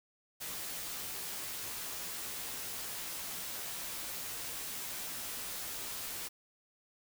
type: noise with comb filter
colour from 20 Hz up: white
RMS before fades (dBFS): -41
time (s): 0.4-6.29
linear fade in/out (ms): 20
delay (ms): 14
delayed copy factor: -0.6
effects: none